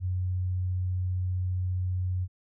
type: tone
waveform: sine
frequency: 91.5 Hz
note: F#2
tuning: 19 cents flat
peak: -26 dBFS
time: 0-2.28 s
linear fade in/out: 50 ms
effects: none